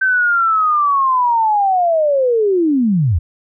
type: linear sweep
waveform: sine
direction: down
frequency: 1552 to 71.5 Hz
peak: -11 dBFS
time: 0.01-3.19 s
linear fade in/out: 10 ms
effects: none

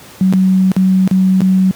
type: tone with dropouts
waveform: sine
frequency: 188 Hz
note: F#3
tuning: 28 cents sharp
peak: -7 dBFS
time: 0.21-1.71 s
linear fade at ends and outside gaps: 0 ms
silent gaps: 0.326-0.336 / 0.717-0.765 / 1.076-1.112 / 1.406-1.417 s
effects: pink hiss -37 dBFS RMS until 1.75 s + high-pass 100 Hz 12 dB/octave

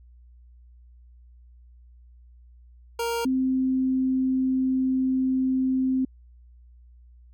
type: tone pair in turn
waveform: 25% pulse / sine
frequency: 466.2 / 260.7 Hz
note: A#4 / C4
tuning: 0 / -6 cents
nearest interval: minor seventh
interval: 1006 cents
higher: first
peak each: -21 / -20 dBFS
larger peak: second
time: 2.99-3.25 / 3.25-6.05 s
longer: second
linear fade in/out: 5 ms
effects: added 60 Hz sine -48 dBFS peak until 7.33 s + MP3 96 kbps

